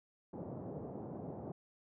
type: band-pass noise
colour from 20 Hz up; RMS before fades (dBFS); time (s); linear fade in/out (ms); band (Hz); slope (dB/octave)
pink; -45; 0.33-1.52; 5; 110 to 710; 24
effects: none